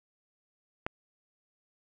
click, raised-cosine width 0.5 ms, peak -16 dBFS, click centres 0.865 s, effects none

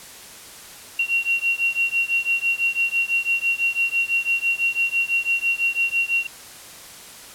sine beating tone pair, 2744 / 2750 Hz, F7 / F7, -31 / -27 cents, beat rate 6 Hz, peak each -22 dBFS, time 0.99-6.27 s, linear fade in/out 5 ms, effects white hiss -41 dBFS RMS until 7.34 s + low-pass 12000 Hz 12 dB/octave

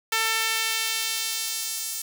sawtooth tone with high-pass filter sweep, 446.7 Hz, A4, 26 cents sharp, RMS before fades -27 dBFS, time 0.12-2.02 s, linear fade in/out 5 ms, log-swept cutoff 1500 to 7200 Hz, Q 0.85, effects none

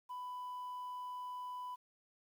sine tone, 995 Hz, B5, 13 cents sharp, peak -39 dBFS, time 0.09-1.76 s, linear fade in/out 20 ms, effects tanh soft clip ceiling -41 dBFS + 11-bit

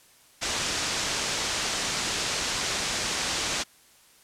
white low-pass noise, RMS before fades -29 dBFS, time 0.41-3.64 s, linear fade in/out 20 ms, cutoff 7200 Hz, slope 24 dB/octave, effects white hiss -57 dBFS RMS until 4.23 s + low-pass 12000 Hz 12 dB/octave

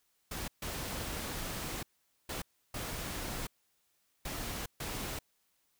pink noise bursts at uneven times, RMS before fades -39 dBFS, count 6, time 0.31-0.48 / 0.62-1.83 / 2.29-2.42 / 2.74-3.47 / 4.25-4.66 / 4.8-5.19 s, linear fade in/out 5 ms, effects white hiss -75 dBFS RMS until 5.79 s

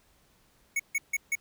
square tone bursts, 2217 Hz, C#7, in tune, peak -26 dBFS, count 4, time 0.76-1.354 s, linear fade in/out 5 ms, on 36 ms, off 150 ms, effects pink hiss -65 dBFS RMS until 1.4 s

